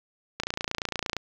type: click train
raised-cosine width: 0.2 ms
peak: -11 dBFS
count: 23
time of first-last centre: 0.4-1.167 s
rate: 28.7 Hz
effects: low-pass 7000 Hz 12 dB/octave + 7-bit